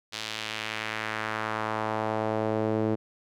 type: tone with band-pass filter sweep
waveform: sawtooth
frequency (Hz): 109.3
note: A2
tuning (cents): -11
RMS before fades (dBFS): -30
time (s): 0.12-2.96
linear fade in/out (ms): 20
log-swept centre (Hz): 4100 to 370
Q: 1.4
effects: none